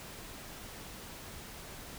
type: silence
effects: pink hiss -47 dBFS RMS until 1.98 s